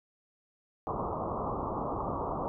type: low-pass noise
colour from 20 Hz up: white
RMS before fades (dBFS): -34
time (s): 0.87-2.48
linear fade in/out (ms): 0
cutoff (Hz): 1200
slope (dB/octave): 96
effects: none